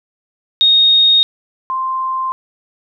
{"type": "tone pair in turn", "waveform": "sine", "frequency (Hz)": [3721, 1046.1], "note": ["A#7", "C6"], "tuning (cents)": [-4, -1], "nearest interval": "octave + minor seventh", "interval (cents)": 2197, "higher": "first", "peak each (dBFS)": [-7, -16], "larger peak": "first", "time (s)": [[0.61, 1.23], [1.7, 2.32]], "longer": "neither", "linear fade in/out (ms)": 0, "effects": []}